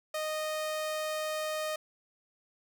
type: tone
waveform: sawtooth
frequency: 619 Hz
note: D#5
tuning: 9 cents flat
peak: -28 dBFS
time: 0.14-1.76 s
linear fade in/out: 5 ms
effects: none